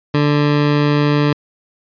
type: tone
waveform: 20% pulse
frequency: 146.8 Hz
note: D3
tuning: in tune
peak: -7 dBFS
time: 0.14-1.33 s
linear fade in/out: 5 ms
effects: resampled to 11025 Hz